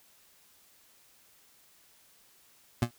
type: tone with exponential decay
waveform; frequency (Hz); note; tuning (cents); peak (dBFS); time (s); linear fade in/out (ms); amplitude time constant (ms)
25% pulse; 118.9; A#2; +35; -17; 2.82-2.91; 5; 18
effects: white hiss -62 dBFS RMS until 2.98 s